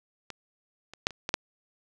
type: clicks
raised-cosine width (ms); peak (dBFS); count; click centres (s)
0.2; -21 / -26 / -6 / -26 / -14 / -6; 6; 0.303 / 0.936 / 1.069 / 1.107 / 1.291 / 1.341
effects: none